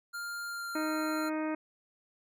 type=tone with pitch glide; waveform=square; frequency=1400 to 1378.3 Hz; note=F6 to F6; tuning=+4 to -23 cents; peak=-37 dBFS; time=0.13-1.3 s; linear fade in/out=20 ms; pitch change=-27 cents; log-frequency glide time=0.46-0.92 s
type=harmonic tone; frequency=311.1 Hz; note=D#4; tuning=in tune; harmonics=1 / 2 / 3 / 4 / 5 / 6 / 7 / 8; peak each=-32 / -38 / -42 / -44 / -46 / -48 / -49 / -50 dBFS; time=0.75-1.55 s; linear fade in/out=5 ms
effects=none